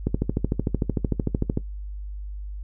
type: click train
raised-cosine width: 3 ms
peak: -9 dBFS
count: 21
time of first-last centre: 0.07-1.574 s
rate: 13.3 Hz
effects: noise-tail reverb RT60 0.1 s tail -17 dB re dry + added 50 Hz sine -31 dBFS peak until 2.63 s